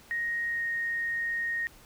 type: tone with pitch glide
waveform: sine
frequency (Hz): 1872 to 1861.2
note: A#6 to A#6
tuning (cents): +7 to -3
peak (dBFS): -28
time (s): 0.11-1.67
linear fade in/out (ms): 0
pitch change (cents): -10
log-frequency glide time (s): 0.48-0.63
effects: pink hiss -55 dBFS RMS until 1.85 s